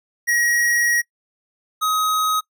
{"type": "tone pair in turn", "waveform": "square", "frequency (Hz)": [1898, 1263.8], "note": ["A#6", "D#6"], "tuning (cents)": [31, 27], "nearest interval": "perfect fifth", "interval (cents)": 704, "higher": "first", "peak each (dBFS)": [-17, -18], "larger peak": "first", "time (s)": [[0.27, 1.02], [1.81, 2.41]], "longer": "first", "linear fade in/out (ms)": 20, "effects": ["noise-tail reverb RT60 0.1 s tail -23 dB re dry"]}